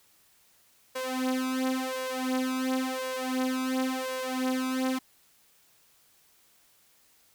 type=tone with flanger; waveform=sawtooth; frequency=258.6 Hz; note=C4; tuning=20 cents flat; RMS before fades=-30 dBFS; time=0.95-4.99 s; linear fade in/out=10 ms; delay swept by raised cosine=1.8 to 4.7 ms; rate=0.94 Hz; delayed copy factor=+1; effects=white hiss -63 dBFS RMS until 7.34 s